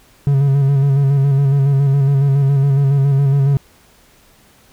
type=tone with vibrato; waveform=triangle; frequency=138.59 Hz; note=C#3; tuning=in tune; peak=-8 dBFS; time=0.27-3.57 s; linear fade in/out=0 ms; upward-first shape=square; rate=7.2 Hz; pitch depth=35 cents each way; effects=pink hiss -50 dBFS RMS until 4.72 s